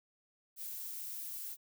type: noise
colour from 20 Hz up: violet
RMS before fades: -43 dBFS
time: 0.56-1.57 s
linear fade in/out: 50 ms
effects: none